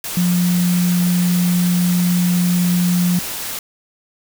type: tone in noise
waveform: sine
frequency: 177.3 Hz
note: F3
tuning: 26 cents sharp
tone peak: -13 dBFS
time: 0.17-3.19 s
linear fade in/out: 2 ms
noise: white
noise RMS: -26 dBFS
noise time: 0.04-3.59 s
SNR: +10 dB
effects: none